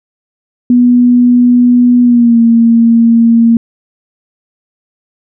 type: tone with pitch glide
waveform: sine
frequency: 244.6 to 230.9 Hz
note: B3 to A#3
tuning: -16 to -16 cents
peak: -3 dBFS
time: 0.7-3.57 s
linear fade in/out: 2 ms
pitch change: -100 cents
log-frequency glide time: 2.02-2.39 s
effects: none